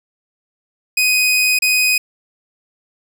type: tone with dropouts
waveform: sawtooth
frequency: 2501 Hz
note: D#7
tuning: 8 cents sharp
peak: -9 dBFS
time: 0.97-1.98 s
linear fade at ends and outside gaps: 5 ms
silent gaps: 1.589-1.621 s
effects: none